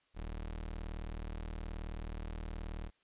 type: tone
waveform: 30% pulse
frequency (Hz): 38.89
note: D#1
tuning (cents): 0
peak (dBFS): -37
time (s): 0.14-2.91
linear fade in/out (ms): 50
effects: white hiss -74 dBFS RMS until 3.03 s + resampled to 8000 Hz